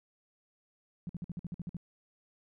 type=tone bursts; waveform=sine; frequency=174.61 Hz; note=F3; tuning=in tune; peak=-35 dBFS; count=10; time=1.07-1.768 s; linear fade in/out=0 ms; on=23 ms; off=52 ms; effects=none